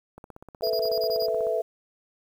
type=click train; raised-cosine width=1 ms; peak=-29 dBFS; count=22; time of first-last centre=0.18-1.468 s; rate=16.3 Hz
type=chord; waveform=sine; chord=A suspended second; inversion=none; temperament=equal; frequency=440 / 493.9 / 659.3 Hz; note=A4 / B4 / E5; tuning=0 / 0 / 0 cents; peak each=-28 / -29 / -26 dBFS; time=0.62-1.62 s; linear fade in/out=10 ms
type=tone bursts; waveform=square; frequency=4892 Hz; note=D#8; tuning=30 cents flat; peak=-31 dBFS; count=7; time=0.63-1.266 s; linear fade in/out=10 ms; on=72 ms; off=22 ms
effects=9-bit